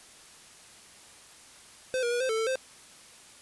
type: tone with pitch steps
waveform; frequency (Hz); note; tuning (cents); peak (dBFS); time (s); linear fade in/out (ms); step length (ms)
square; 515 / 476.5 / 482.5 / 520 / 443 / 446.7 / 522; C5 / A#4 / B4 / C5 / A4 / A4 / C5; -28 / +38 / -40 / -11 / +12 / +26 / -4; -27; 1.94-2.556; 0; 88
effects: white hiss -52 dBFS RMS until 3.41 s + resampled to 24000 Hz

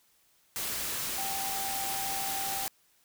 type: tone in noise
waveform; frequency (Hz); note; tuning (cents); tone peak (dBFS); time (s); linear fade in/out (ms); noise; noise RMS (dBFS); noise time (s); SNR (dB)
sine; 783; G5; -2; -36; 1.18-2.67; 0; white; -34; 0.56-2.68; -5
effects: white hiss -67 dBFS RMS until 3.04 s

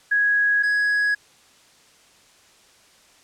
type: tone pair in turn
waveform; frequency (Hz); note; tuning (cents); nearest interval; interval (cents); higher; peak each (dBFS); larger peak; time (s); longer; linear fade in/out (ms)
sine / triangle; 1661.2 / 1668.5; G#6 / G#6; 0 / +8; unison; 8; second; -16; neither; 0.11-0.63 / 0.63-1.15; neither; 10
effects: white hiss -54 dBFS RMS until 3.23 s + low-pass 8000 Hz 12 dB/octave

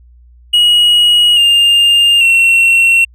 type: tone with pitch steps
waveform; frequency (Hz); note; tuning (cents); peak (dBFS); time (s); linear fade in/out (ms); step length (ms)
triangle; 2900 / 2809 / 2721; F#7 / F7 / F7; -35 / +9 / -46; -4; 0.53-3.05; 10; 840
effects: added 60 Hz sine -39 dBFS peak until 3.14 s

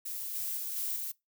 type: noise with level steps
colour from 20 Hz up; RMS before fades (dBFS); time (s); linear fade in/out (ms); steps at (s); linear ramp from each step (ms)
violet; -38 / -35 / -37 / -34 / -37; 0.05-1.12; 10; 0.35 / 0.57 / 0.76 / 0.96; 2
effects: noise-tail reverb RT60 0.2 s tail -23 dB re dry

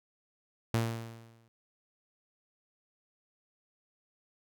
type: tone with exponential decay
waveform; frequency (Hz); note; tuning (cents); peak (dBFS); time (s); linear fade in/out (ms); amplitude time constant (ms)
sawtooth; 114.7; A#2; -28; -21; 0.74-1.48; 0; 160
effects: none

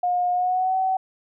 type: tone with pitch glide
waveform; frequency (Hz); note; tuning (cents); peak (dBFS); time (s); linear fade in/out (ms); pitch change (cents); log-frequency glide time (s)
sine; 716 to 756.8; F5 to F#5; +43 to +39; -19; 0.03-0.97; 5; +96; 0.32-0.76
effects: none

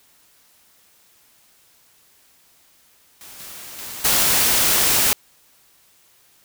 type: noise with level steps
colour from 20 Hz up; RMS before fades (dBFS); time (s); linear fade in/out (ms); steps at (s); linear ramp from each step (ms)
white; -41 / -37 / -33 / -17; 3.21-5.13; 0; 3.39 / 3.78 / 4.04; 10
effects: white hiss -56 dBFS RMS until 6.44 s

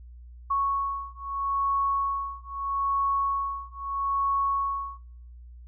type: beating tone pair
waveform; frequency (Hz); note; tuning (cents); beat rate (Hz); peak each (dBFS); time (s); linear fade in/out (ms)
sine; 1107 / 1107.78; C#6 / C#6; -3 / -1; 0.78; -28; 0.5-4.98; 10
effects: noise-tail reverb RT60 0.6 s tail -18 dB re dry + added 60 Hz sine -43 dBFS peak until 5.67 s

